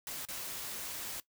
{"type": "noise with dropouts", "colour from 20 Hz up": "white", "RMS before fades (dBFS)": -41, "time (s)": [0.07, 1.2], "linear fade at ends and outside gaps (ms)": 1, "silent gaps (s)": [0.252, 0.286], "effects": ["noise-tail reverb RT60 0.1 s tail -18 dB re dry"]}